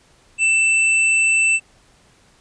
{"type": "tone", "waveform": "square", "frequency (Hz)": 2662, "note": "E7", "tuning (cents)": 16, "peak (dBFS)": -14, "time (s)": [0.38, 1.6], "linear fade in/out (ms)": 50, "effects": ["pink hiss -54 dBFS RMS until 2.4 s", "resampled to 22050 Hz"]}